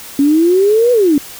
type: exponential two-way sweep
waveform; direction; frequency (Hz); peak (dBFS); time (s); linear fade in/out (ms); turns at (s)
sine; up then down; 274.7 to 500 to 274.7; -7; 0.19-1.18; 2; 0.92
effects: white hiss -32 dBFS RMS until 1.39 s